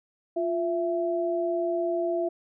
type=tone pair together; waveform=sine; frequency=349.2 / 665.7 Hz; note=F4 / E5; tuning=0 / +17 cents; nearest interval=major seventh; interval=1117 cents; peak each=-27 dBFS; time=0.36-2.29 s; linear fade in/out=10 ms; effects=none